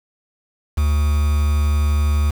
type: tone with quantisation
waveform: triangle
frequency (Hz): 74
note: D2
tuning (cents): +14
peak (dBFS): -12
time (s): 0.77-2.31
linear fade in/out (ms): 10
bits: 5
effects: none